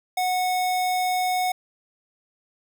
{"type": "tone", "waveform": "square", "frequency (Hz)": 734, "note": "F#5", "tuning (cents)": -14, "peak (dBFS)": -22, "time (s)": [0.17, 1.52], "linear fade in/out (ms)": 5, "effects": []}